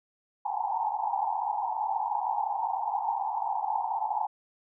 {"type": "band-pass noise", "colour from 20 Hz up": "white", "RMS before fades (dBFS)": -30, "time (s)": [0.45, 4.27], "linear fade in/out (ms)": 10, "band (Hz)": [770, 920], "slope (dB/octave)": 96, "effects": []}